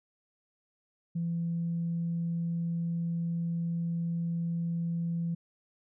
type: tone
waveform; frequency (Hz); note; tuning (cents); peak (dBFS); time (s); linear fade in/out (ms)
sine; 168.6; E3; +39; -28; 1.15-5.35; 10
effects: tanh soft clip ceiling -24 dBFS